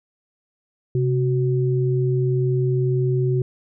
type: tone pair together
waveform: sine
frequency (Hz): 131 / 371.1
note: C3 / F#4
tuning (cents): +2 / +5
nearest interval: octave + tritone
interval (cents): 1803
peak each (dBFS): -18 / -23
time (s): 0.95-3.42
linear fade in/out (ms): 2
effects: none